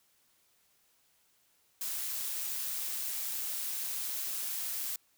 blue noise with amplitude modulation, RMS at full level -35 dBFS, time 1.81-4.96 s, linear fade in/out 2 ms, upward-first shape sine, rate 133 Hz, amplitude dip 25%, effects white hiss -70 dBFS RMS until 5.17 s

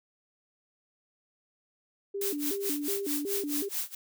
sine tone with vibrato, 341.1 Hz, F4, 41 cents flat, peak -31 dBFS, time 2.14-3.69 s, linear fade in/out 10 ms, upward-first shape square, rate 2.7 Hz, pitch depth 270 cents each way
blue noise with tremolo, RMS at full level -31 dBFS, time 2.21-3.95 s, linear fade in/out 5 ms, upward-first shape sine, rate 4.6 Hz, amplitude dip 95%
effects none

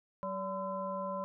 harmonic tone with a mistuned harmonic, 191 Hz, G3, 45 cents flat, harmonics 1 / 3 / 5 / 7, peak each -42 / -38 / -38 / -51 dBFS, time 0.23-1.24 s, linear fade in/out 0 ms, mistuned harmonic 5, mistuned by +110 cents, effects none

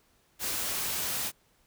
white noise, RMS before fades -32 dBFS, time 0.39-1.32 s, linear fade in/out 50 ms, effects pink hiss -67 dBFS RMS until 1.66 s

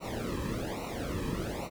brown noise with flanger, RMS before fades -35 dBFS, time 0-1.7 s, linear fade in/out 50 ms, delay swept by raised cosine 0.6 to 1.42 ms, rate 1.2 Hz, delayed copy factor -1, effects none

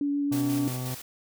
sine tone with vibrato, 285.6 Hz, D4, 48 cents flat, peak -24 dBFS, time 0.01-0.68 s, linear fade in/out 2 ms, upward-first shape triangle, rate 7.5 Hz, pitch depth 10 cents each way
harmonic tone, 126.9 Hz, B2, 47 cents sharp, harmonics 1 / 2 / 3 / 4 / 5 / 6 / 7 / 9, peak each -31 / -38 / -45 / -47 / -47 / -48 / -50 / -49 dBFS, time 0.31-0.95 s, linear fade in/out 10 ms
white noise with tremolo, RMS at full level -38 dBFS, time 0.32-1.02 s, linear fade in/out 5 ms, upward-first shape square, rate 5.6 Hz, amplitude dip 35%
effects none

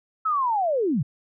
sine linear sweep, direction down, 1318.5 to 113.8 Hz, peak -20 dBFS, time 0.25-1.03 s, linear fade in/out 10 ms, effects none

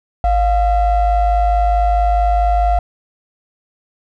triangle ring-modulated tone, 326.7 Hz, E4, 15 cents flat, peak -6 dBFS, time 0.24-2.79 s, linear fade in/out 2 ms, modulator 379 Hz, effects none

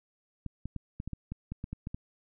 clicks, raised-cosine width 5 ms, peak -24 dBFS, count 12, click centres 0.463 / 0.656 / 0.763 / 1.001 / 1.076 / 1.133 / 1.32 / 1.52 / 1.641 / 1.73 / 1.871 / 1.945 s, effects none

